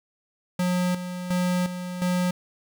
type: tone with tremolo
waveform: square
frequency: 180 Hz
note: F#3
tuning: 47 cents flat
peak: -22 dBFS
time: 0.59-2.31 s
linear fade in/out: 5 ms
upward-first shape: square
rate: 1.4 Hz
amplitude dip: 65%
effects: 9-bit